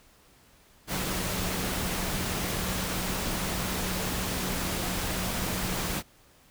sine tone in noise, 184.5 Hz, F#3, 5 cents flat, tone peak -37 dBFS, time 0.87-6.03 s, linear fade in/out 50 ms, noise pink, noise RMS -31 dBFS, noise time 0.87-6.03 s, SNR -9 dB, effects pink hiss -59 dBFS RMS until 6.5 s

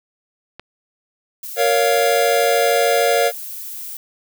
click, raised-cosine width 0.3 ms, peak -18 dBFS, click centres 0.596 s
violet noise, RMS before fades -31 dBFS, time 1.43-3.97 s, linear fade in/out 2 ms
square chord, Bb minor, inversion none, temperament just, 466.2 / 559.4 / 699.2 Hz, Bb4 / Db5 / F5, 0 / +16 / +2 cents, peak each -19 dBFS, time 1.56-3.32 s, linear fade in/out 50 ms
effects none

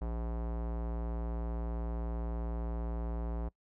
square tone with low-pass filter, 57.7 Hz, A#1, 17 cents flat, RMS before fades -36 dBFS, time 0.01-3.49 s, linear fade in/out 10 ms, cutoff 860 Hz, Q 1.2, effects noise-tail reverb RT60 0.1 s tail -23 dB re dry

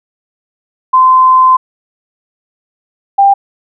sine tone pair in turn, 1032 / 793.9 Hz, C6 / G5, -24 / +22 cents, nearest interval perfect fourth, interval 454 cents, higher first, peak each -3 dBFS, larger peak neither, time 0.93-1.57 / 3.18-3.34 s, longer first, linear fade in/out 10 ms, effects none

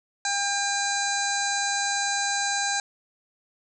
harmonic tone, 801 Hz, G5, 37 cents sharp, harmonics 1 / 2 / 3 / 5 / 6 / 7 / 8 / 9 / 10, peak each -29 / -29 / -37 / -31 / -37 / -42 / -32 / -33 / -39 dBFS, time 0.25-2.8 s, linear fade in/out 2 ms, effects none

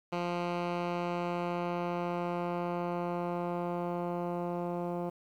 10% pulse tone with low-pass filter sweep, 174.61 Hz, F3, in tune, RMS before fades -34 dBFS, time 0.12-5.1 s, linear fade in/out 10 ms, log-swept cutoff 3300 to 750 Hz, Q 0.71, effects 10-bit

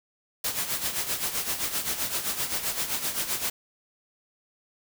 white noise with tremolo, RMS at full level -27 dBFS, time 0.44-3.5 s, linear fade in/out 5 ms, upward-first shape sine, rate 7.7 Hz, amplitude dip 65%, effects none

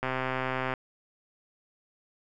click train, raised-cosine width 0.5 ms, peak -15 dBFS, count 93, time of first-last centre 0.03-0.738 s, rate 130 Hz, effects none

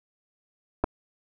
clicks, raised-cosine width 1 ms, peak -10 dBFS, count 2, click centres 0.839 / 0.842 s, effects none

